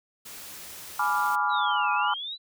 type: noise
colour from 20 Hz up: white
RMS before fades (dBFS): -42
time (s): 0.25-1.36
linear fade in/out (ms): 10
type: chord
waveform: sine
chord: G# diminished seventh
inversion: none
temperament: equal with one note detuned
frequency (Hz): 836.9 / 987.8 / 1174.7 / 1396.9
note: G#5 / B5 / D6 / F6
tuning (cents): +13 / 0 / 0 / 0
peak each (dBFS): -28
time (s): 0.99-2.14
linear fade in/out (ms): 5
type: exponential two-way sweep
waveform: sine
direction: down then up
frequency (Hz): 4039 to 2473 to 4039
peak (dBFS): -32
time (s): 1.49-2.38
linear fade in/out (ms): 50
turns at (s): 1.92
effects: none